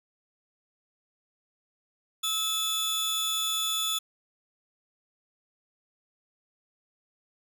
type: tone pair together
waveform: sawtooth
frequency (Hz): 1298 / 3465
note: E6 / A7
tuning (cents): -27 / -27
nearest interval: octave + perfect fourth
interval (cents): 1700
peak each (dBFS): -32 / -24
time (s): 2.23-3.99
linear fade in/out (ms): 10
effects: none